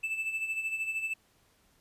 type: tone with tremolo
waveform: triangle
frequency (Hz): 2637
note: E7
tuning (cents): 0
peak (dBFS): -27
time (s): 0.03-1.14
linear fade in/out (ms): 10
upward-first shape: sine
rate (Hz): 13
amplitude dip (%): 60
effects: pink hiss -67 dBFS RMS until 1.8 s + resampled to 32000 Hz